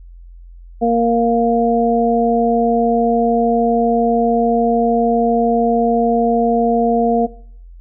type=harmonic tone; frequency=233.1 Hz; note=A#3; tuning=in tune; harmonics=1 / 2 / 3; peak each=-16 / -16 / -16 dBFS; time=0.81-7.27 s; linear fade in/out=20 ms; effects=noise-tail reverb RT60 0.6 s tail -20 dB re dry + added 43 Hz sine -35 dBFS peak until 7.8 s